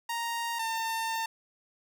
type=tone pair in turn; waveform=sawtooth; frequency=932.3 / 902.6 Hz; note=A#5 / A5; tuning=0 / +44 cents; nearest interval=minor second; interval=56 cents; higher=first; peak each=-27 / -26 dBFS; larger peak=second; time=0.09-0.59 / 0.59-1.26 s; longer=second; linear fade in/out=5 ms; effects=none